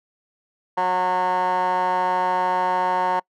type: tone with band-pass filter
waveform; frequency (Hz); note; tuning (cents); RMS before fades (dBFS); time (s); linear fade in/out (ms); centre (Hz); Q
15% pulse; 182.7; F#3; -22; -21; 0.77-3.2; 10; 1000; 9.8
effects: noise-tail reverb RT60 0.1 s tail -25 dB re dry